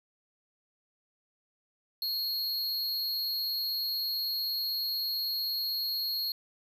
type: tone with amplitude modulation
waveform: square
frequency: 4284 Hz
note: C8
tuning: 40 cents sharp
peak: -28 dBFS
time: 2.02-6.32 s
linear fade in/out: 2 ms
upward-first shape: sine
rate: 229 Hz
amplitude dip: 50%
effects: none